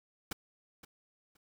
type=noise with echo; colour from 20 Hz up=pink; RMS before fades=-37 dBFS; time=0.31-0.33 s; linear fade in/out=5 ms; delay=520 ms; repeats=2; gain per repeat=-15 dB; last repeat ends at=1.37 s; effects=none